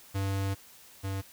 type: tone pair in turn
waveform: square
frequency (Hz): 97.7 / 97.08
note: G2 / G2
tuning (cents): -5 / -16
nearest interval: unison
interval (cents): 11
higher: first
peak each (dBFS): -29 / -32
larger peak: first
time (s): 0.14-0.55 / 1.03-1.22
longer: first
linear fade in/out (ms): 20
effects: white hiss -54 dBFS RMS until 1.32 s